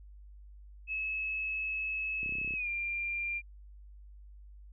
sine tone with pitch glide, 2588 to 2387 Hz, E7 to D7, -32 to +28 cents, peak -32 dBFS, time 0.87-3.42 s, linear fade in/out 50 ms, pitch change -140 cents, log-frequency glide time 2.54-2.68 s
clicks, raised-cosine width 3 ms, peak -34 dBFS, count 11, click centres 2.231 / 2.261 / 2.293 / 2.324 / 2.354 / 2.385 / 2.415 / 2.447 / 2.477 / 2.508 / 2.538 s
effects added 50 Hz sine -49 dBFS peak until 4.72 s

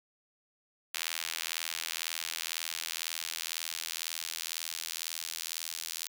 sawtooth tone with high-pass filter sweep, 82 Hz, E2, 9 cents flat, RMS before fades -38 dBFS, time 0.94-6.08 s, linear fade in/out 5 ms, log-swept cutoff 2600 to 4500 Hz, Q 0.88, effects none

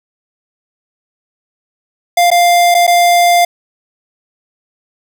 square tone with dropouts, 698.5 Hz, F5, in tune, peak -7 dBFS, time 2.17-3.45 s, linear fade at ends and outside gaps 5 ms, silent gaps 2.304-2.314 / 2.744-2.748 / 2.868-2.876 s, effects none

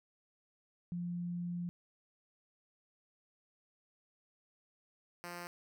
sine / 5% pulse tone pair in turn, 174.61 / 174.61 Hz, F3 / F3, 0 / 0 cents, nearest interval unison, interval 0 cents, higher neither, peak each -36 / -32 dBFS, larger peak second, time 0.92-1.69 / 5.24-5.47 s, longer first, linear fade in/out 0 ms, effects none

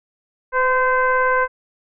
sine tone with frequency modulation, 1027 Hz, C6, 33 cents flat, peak -14 dBFS, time 0.52-1.48 s, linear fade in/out 50 ms, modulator 518 Hz, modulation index 1.3, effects none

